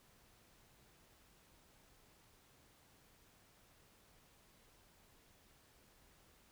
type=silence; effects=pink hiss -68 dBFS RMS until 6.51 s